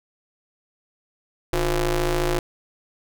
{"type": "ring-modulated tone", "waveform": "sawtooth", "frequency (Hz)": 164.81, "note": "E3", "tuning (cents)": 0, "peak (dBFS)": -13, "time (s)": [1.53, 2.39], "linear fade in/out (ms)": 2, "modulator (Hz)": 192, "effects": []}